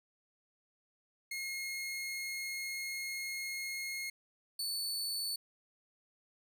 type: tone pair in turn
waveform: sawtooth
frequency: 2153 / 4473 Hz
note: C7 / C#8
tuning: +49 / +15 cents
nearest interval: octave + minor second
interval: 1266 cents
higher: second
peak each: -34 / -32 dBFS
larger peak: second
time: 1.31-4.1 / 4.59-5.36 s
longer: first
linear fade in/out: 5 ms
effects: none